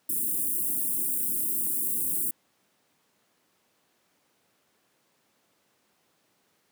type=band-stop noise; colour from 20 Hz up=white; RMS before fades=-28 dBFS; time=0.09-2.31 s; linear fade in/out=5 ms; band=360 to 8700 Hz; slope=48 dB/octave; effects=pink hiss -69 dBFS RMS until 6.71 s + high-pass 200 Hz 12 dB/octave